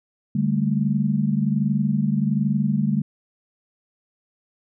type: chord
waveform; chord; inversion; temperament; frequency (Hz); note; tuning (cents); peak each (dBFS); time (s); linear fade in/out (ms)
sine; D suspended fourth; none; equal with one note detuned; 146.83 / 198.73 / 220; D3 / G3 / A3; 0 / +24 / 0; -23 / -22 / -23; 0.35-3.02; 5
effects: none